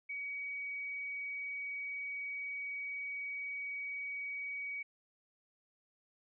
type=tone; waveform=sine; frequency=2261 Hz; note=C#7; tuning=34 cents sharp; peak=-38 dBFS; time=0.09-4.83 s; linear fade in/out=10 ms; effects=none